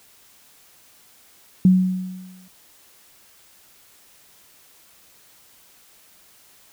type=tone with exponential decay; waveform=sine; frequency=185 Hz; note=F#3; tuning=in tune; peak=-8 dBFS; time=1.65-2.48 s; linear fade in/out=2 ms; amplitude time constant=180 ms; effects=white hiss -53 dBFS RMS until 6.72 s